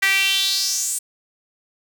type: tone with high-pass filter sweep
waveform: sawtooth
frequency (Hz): 388.8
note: G4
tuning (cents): -14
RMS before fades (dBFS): -20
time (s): 0.02-0.99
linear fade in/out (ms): 10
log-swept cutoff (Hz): 1900 to 8700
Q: 4.4
effects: none